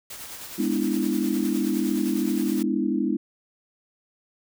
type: noise with tremolo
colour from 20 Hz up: white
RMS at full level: -37 dBFS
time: 0.1-2.63 s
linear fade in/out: 5 ms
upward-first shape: sine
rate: 9.7 Hz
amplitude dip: 40%
type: chord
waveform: sine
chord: E dominant seventh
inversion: first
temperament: just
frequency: 206 / 247.2 / 296.7 / 329.6 Hz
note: G#3 / B3 / D4 / E4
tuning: -14 / +2 / +18 / 0 cents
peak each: -27 dBFS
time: 0.58-3.17 s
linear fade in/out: 10 ms
effects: none